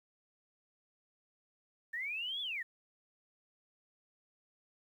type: linear two-way sweep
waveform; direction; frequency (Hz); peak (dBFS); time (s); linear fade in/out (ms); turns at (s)
sine; up then down; 1760 to 3486 to 1760; -36; 1.93-2.63; 10; 2.41
effects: 11-bit